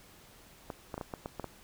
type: clicks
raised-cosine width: 1 ms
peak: -23 dBFS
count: 8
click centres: 0.702 / 0.942 / 0.979 / 1.012 / 1.138 / 1.259 / 1.397 / 1.443 s
effects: pink hiss -57 dBFS RMS until 1.63 s